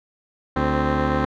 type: tone pair together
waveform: 10% pulse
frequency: 73.42 / 261 Hz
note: D2 / C4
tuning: 0 / -4 cents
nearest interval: octave + minor seventh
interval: 2196 cents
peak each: -13 dBFS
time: 0.56-1.25 s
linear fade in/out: 5 ms
effects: low-pass 2000 Hz 12 dB/octave